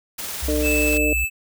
white noise with tremolo, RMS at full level -29 dBFS, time 0.18-0.98 s, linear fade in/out 10 ms, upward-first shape sine, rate 19 Hz, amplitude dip 25%
sine tone with pitch glide, 65.1 to 60.74 Hz, C2 to B1, -8 to -28 cents, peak -23 dBFS, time 0.42-1.25 s, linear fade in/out 10 ms, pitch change -120 cents, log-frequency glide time 0.63-0.87 s
harmonic tone, 149.9 Hz, D3, 36 cents sharp, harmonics 2 / 3 / 4, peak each -23 / -25 / -26 dBFS, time 0.48-1.13 s, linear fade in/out 2 ms
square tone, 2626 Hz, E7, 7 cents flat, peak -21 dBFS, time 0.62-1.3 s, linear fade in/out 50 ms
effects none

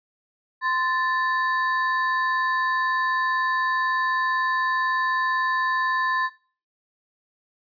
triangle ring-modulated tone, 1398 Hz, F6, 1 cent sharp, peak -16 dBFS, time 0.61-6.3 s, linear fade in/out 50 ms, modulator 361 Hz, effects noise-tail reverb RT60 0.4 s tail -18 dB re dry + resampled to 11025 Hz

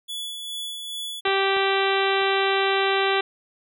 45% pulse tone with tremolo, 3420 Hz, A7, 50 cents flat, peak -29 dBFS, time 0.08-1.21 s, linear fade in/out 20 ms, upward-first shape sine, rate 2.4 Hz, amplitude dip 35%
harmonic tone, 390 Hz, G4, 9 cents flat, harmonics 1 / 2 / 3 / 4 / 5 / 6 / 7 / 8 / 9 / 10, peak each -23 / -26 / -28 / -29 / -30 / -31 / -31 / -32 / -33 / -33 dBFS, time 1.25-3.21 s, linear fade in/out 5 ms
clicks, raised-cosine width 0.5 ms, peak -20 / -20 / -26 dBFS, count 3, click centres 1.276 / 1.567 / 2.216 s
effects none

